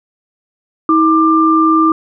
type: tone pair together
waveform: sine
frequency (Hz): 320.2 / 1189.2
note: D#4 / D6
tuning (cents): +50 / +21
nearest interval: octave + major seventh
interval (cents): 2271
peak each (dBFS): -10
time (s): 0.89-1.92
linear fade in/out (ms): 2
effects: none